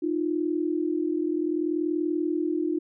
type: tone pair together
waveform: sine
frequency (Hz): 308.6 / 349.2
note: D#4 / F4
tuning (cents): -14 / 0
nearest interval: major second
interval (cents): 214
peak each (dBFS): -26 / -27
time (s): 0.02-2.79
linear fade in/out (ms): 10
effects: none